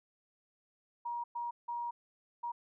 sine tone bursts at uneven times, 950 Hz, A#5, 33 cents sharp, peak -35 dBFS, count 4, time 1.05-1.24 / 1.35-1.51 / 1.68-1.91 / 2.43-2.52 s, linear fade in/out 10 ms, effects none

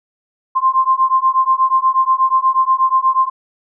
sine beating tone pair, 1046.5 / 1054.8 Hz, C6 / C6, 0 / +14 cents, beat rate 8.3 Hz, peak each -14 dBFS, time 0.55-3.3 s, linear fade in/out 20 ms, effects none

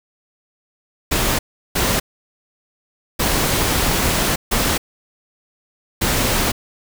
pink noise bursts at uneven times, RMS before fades -18 dBFS, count 5, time 1.11-1.39 / 1.75-2 / 3.19-4.36 / 4.51-4.78 / 6.01-6.52 s, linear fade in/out 10 ms, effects none

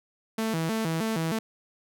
sawtooth tone with vibrato, 190.1 Hz, F#3, 47 cents sharp, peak -22 dBFS, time 0.38-1.39 s, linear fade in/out 5 ms, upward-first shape square, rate 3.2 Hz, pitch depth 270 cents each way, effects none

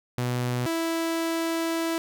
sawtooth tone pair in turn, 123.47 / 329.6 Hz, B2 / E4, 0 / 0 cents, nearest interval octave + perfect fourth, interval 1700 cents, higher second, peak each -21 dBFS, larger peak neither, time 0.18-0.66 / 0.66-1.98 s, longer second, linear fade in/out 0 ms, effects none

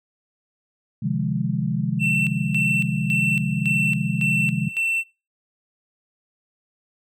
sine chord, F minor seventh, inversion second, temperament equal with one note detuned, 130.81 / 151.57 / 174.61 / 207.7 Hz, C3 / Eb3 / F3 / Ab3, 0 / -45 / 0 / 0 cents, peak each -26 dBFS, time 1.02-4.69 s, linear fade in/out 10 ms
triangle tone with tremolo, 2689 Hz, E7, 34 cents sharp, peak -18 dBFS, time 1.99-5.04 s, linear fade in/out 50 ms, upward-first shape square, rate 1.8 Hz, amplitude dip 75%
effects noise-tail reverb RT60 0.3 s tail -24 dB re dry

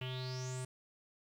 square tone with low-pass filter sweep, 128.2 Hz, C3, 35 cents flat, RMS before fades -41 dBFS, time 0.01-0.65 s, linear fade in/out 5 ms, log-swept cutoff 2800 to 9000 Hz, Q 8.2, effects 11-bit

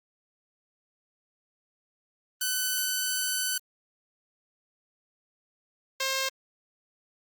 5% pulse tone pair in turn, 1506 / 532.5 Hz, F#6 / C5, +30 / +30 cents, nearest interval octave + tritone, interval 1800 cents, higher first, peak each -15 dBFS, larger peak neither, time 2.41-3.58 / 6-6.29 s, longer first, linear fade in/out 5 ms, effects Opus 24 kbps

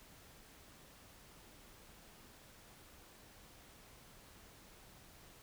silence, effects pink hiss -60 dBFS RMS until 5.42 s

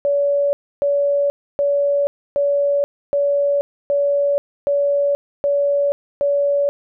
sine tone bursts, 569 Hz, C#5, 45 cents sharp, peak -14 dBFS, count 9, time 0.05-6.69 s, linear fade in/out 0 ms, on 480 ms, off 290 ms, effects none

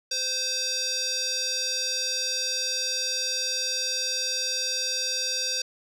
square tone with band-pass filter, 520 Hz, C5, 11 cents flat, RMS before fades -28 dBFS, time 0.11-5.62 s, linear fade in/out 5 ms, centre 5100 Hz, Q 5.4, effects none

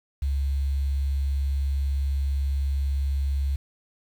sine tone with quantisation, 69 Hz, C#2, 7 cents flat, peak -22 dBFS, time 0.22-3.56 s, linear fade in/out 5 ms, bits 8, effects none

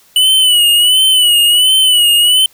square tone with vibrato, 2960 Hz, F#7, in tune, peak -7 dBFS, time 0.16-2.46 s, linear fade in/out 2 ms, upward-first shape sine, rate 1.4 Hz, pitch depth 71 cents each way, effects white hiss -48 dBFS RMS until 2.53 s

